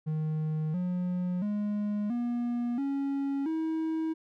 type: tone with pitch steps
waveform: triangle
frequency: 155.56 / 179.73 / 207.6 / 239.9 / 277.2 / 320.2 Hz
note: D#3 / F3 / G#3 / A#3 / C#4 / D#4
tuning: 0 / +50 / 0 / +50 / 0 / +50 cents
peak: -26 dBFS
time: 0.06-4.14 s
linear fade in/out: 20 ms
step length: 680 ms
effects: none